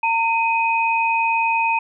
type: tone pair together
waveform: sine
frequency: 911 / 2509 Hz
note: A#5 / D#7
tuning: -40 / +14 cents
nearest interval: octave + tritone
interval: 1754 cents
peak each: -18 / -20 dBFS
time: 0.03-1.79 s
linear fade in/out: 5 ms
effects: none